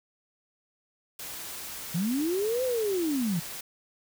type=noise; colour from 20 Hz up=white; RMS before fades=-39 dBFS; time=1.19-3.61 s; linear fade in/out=5 ms
type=linear two-way sweep; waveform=sine; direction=up then down; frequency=155.56 to 523.3 to 155.56 Hz; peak=-25 dBFS; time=1.94-3.4 s; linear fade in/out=10 ms; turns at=2.64 s
effects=none